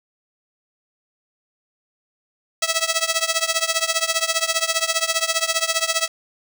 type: tone with tremolo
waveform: 5% pulse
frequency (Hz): 653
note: E5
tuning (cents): -17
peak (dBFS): -4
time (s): 2.62-6.08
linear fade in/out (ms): 5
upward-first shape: triangle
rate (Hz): 15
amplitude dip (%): 95
effects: none

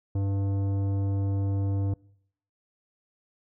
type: tone with tanh clipping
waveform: sine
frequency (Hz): 98.6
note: G2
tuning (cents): +11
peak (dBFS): -26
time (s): 0.15-1.94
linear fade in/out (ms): 5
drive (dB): 13
effects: noise-tail reverb RT60 0.7 s tail -24 dB re dry

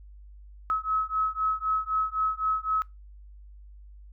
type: beating tone pair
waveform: sine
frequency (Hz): 1284 / 1287.9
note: E6 / E6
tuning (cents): -46 / -41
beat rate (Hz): 3.9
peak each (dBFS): -28 / -28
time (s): 0.7-2.82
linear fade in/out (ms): 0
effects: noise-tail reverb RT60 0.2 s tail -22 dB re dry + added 50 Hz sine -45 dBFS peak until 4.12 s

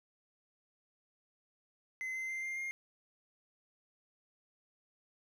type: tone with pitch steps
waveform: triangle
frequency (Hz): 2051 / 2069 / 2087 / 2105 / 2123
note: C7 / C7 / C7 / C7 / C7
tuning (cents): -35 / -20 / -5 / +10 / +25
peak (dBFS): -35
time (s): 2.01-2.71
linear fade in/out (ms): 0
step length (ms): 140
effects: none

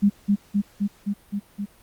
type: tone with echo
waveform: sine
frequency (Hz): 202.6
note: G#3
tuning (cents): -43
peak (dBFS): -13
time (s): 0.02-0.1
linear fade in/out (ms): 20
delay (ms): 260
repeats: 6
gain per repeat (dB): -2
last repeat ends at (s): 1.66
effects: pink hiss -55 dBFS RMS until 1.82 s + Opus 48 kbps

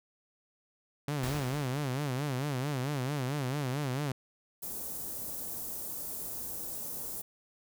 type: tone with vibrato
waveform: sawtooth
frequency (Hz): 136.7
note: C#3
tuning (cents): -24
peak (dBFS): -27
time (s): 1.08-4.12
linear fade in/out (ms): 2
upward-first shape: sine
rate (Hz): 4.5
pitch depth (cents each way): 160
type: noise with exponential decay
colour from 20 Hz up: pink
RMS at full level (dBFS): -37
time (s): 1.23-2.25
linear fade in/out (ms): 5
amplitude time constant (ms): 220
type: band-stop noise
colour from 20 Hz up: white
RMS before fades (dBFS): -39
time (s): 4.62-7.22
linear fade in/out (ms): 10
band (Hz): 630 to 9400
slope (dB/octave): 12
effects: none

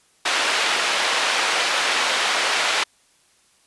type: band-pass noise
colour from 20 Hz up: white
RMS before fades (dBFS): -21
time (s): 0.25-2.84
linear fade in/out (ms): 10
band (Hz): 540 to 3300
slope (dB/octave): 12
effects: white hiss -59 dBFS RMS until 3.66 s + resampled to 24000 Hz

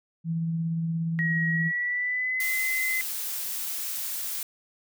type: tone with tremolo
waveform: sine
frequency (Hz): 164.81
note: E3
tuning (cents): 0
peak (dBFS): -24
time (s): 0.24-1.72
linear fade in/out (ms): 50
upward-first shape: triangle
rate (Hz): 17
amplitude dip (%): 25
type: tone with pitch glide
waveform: sine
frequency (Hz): 1900 to 2048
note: A#6 to C7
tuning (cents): +33 to -38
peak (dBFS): -25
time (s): 1.19-3.01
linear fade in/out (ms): 0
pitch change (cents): +129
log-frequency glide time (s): 1.49-2.5
type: noise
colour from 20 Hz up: blue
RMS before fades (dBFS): -32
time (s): 2.4-4.43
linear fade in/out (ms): 2
effects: none

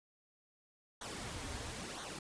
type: noise with flanger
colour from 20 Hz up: pink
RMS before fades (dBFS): -44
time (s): 1.01-2.19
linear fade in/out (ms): 5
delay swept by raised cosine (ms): 0.39 to 6.09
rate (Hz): 1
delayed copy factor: -0.7
effects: resampled to 22050 Hz

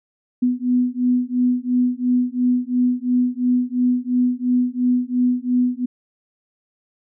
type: beating tone pair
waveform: sine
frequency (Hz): 246.9 / 249.8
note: B3 / B3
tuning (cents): 0 / +20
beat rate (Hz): 2.9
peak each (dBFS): -19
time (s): 0.42-5.86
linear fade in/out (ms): 10
effects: none

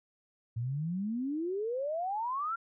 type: exponential sweep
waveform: sine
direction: up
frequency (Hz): 111.3 to 1396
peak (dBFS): -31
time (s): 0.56-2.56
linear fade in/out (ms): 10
effects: none

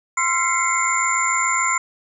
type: tone cluster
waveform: sine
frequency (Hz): 1043 / 1359 / 2057 / 2164 / 7170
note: C6 / F6 / C7 / C#7 / A8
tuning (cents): -6 / -48 / -30 / -42 / +32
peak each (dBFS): -22 / -24 / -25 / -25 / -23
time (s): 0.17-1.78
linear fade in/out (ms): 5
effects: none

